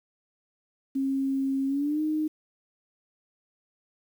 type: tone with pitch glide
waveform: sine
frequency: 270.2 to 308.6 Hz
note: C#4 to D#4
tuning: -44 to -14 cents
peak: -24 dBFS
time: 0.95-2.28 s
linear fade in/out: 10 ms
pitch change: +230 cents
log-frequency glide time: 1.67-2.01 s
effects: 9-bit